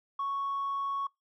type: tone with tanh clipping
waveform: triangle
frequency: 1108.7 Hz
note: C#6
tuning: in tune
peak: -30 dBFS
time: 0.19-1.07 s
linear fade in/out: 5 ms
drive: 5 dB
effects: noise-tail reverb RT60 0.2 s tail -26 dB re dry